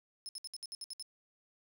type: tone bursts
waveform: 30% pulse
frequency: 5200 Hz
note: E8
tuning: 24 cents flat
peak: -37 dBFS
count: 9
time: 0.26-1.025 s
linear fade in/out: 0 ms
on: 29 ms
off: 63 ms
effects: none